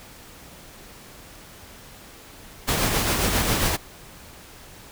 pink noise with tremolo, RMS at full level -21 dBFS, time 2.67-3.77 s, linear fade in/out 20 ms, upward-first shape sine, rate 7.4 Hz, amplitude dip 35%, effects pink hiss -45 dBFS RMS until 4.91 s

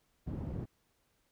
white low-pass noise, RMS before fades -39 dBFS, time 0.26-0.66 s, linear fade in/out 20 ms, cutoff 190 Hz, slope 12 dB/octave, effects pink hiss -75 dBFS RMS until 1.31 s

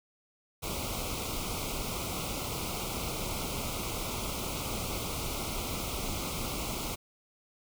pink band-stop noise, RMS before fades -35 dBFS, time 0.62-6.96 s, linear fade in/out 20 ms, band 1400 to 2100 Hz, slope 96 dB/octave, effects none

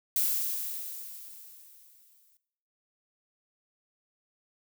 violet noise with exponential decay, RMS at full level -26 dBFS, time 0.16-2.37 s, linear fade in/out 1 ms, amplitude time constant 480 ms, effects noise-tail reverb RT60 0.7 s tail -17 dB re dry

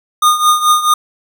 square tone with tremolo, 1224 Hz, D#6, 29 cents flat, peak -6 dBFS, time 0.22-0.94 s, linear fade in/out 5 ms, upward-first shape triangle, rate 4.6 Hz, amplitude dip 80%, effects none

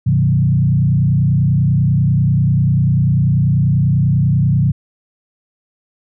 sine tone with frequency modulation, 136.2 Hz, C#3, 30 cents flat, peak -10 dBFS, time 0.06-4.72 s, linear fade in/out 10 ms, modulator 30.2 Hz, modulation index 1.2, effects none

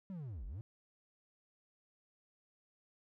triangle linear two-way sweep, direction down then up, 199.8 to 41.2 to 120.2 Hz, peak -40 dBFS, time 0.1-0.61 s, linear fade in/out 0 ms, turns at 0.46 s, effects none

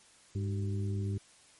harmonic tone with a mistuned harmonic, 101.2 Hz, G#2, 44 cents flat, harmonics 1 / 2 / 3 / 4, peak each -31 / -40 / -45 / -44 dBFS, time 0.35-1.18 s, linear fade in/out 5 ms, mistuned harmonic 4, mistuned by -94 cents, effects white hiss -60 dBFS RMS until 1.59 s + MP3 48 kbps

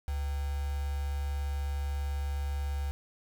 sine tone with quantisation, 70.8 Hz, C#2, 37 cents sharp, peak -30 dBFS, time 0.08-2.91 s, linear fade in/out 0 ms, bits 7, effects none

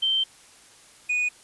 sine / triangle tone pair in turn, 3120 / 2475 Hz, G7 / D#7, -9 / -10 cents, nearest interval major third, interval 401 cents, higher first, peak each -20 dBFS, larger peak neither, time 0.02-0.24 / 1.09-1.29 s, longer first, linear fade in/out 10 ms, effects white hiss -52 dBFS RMS until 1.43 s + resampled to 24000 Hz

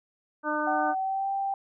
harmonic tone, 301.7 Hz, D4, 47 cents sharp, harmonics 1 / 2 / 3 / 4 / 5, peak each -32 / -32 / -32 / -32 / -32 dBFS, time 0.43-0.95 s, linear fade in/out 50 ms
sine tone with pitch glide, 758 to 785.6 Hz, F#5 to G5, +42 to +4 cents, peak -26 dBFS, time 0.67-1.54 s, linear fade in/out 2 ms, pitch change +62 cents, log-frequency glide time 0.93-1.29 s
effects none

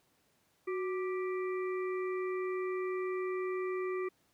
harmonic tone with a mistuned harmonic, 392 Hz, G4, in tune, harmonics 1 / 3 / 5 / 6, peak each -33 / -43 / -47 / -49 dBFS, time 0.67-4.09 s, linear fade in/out 10 ms, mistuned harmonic 1, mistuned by -100 cents, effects pink hiss -72 dBFS RMS until 4.33 s + high-pass 100 Hz 12 dB/octave

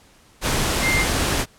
sine tone in noise, 2100 Hz, C7, 6 cents sharp, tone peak -19 dBFS, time 0.81-1.06 s, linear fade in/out 50 ms, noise pink, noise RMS -21 dBFS, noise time 0.41-1.46 s, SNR -1 dB, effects pink hiss -53 dBFS RMS until 1.58 s + low-pass 11000 Hz 12 dB/octave

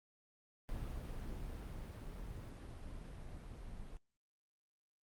brown noise with level ramp, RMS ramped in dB -43 to -50 dBFS, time 0.69-3.97 s, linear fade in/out 0 ms, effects Opus 32 kbps

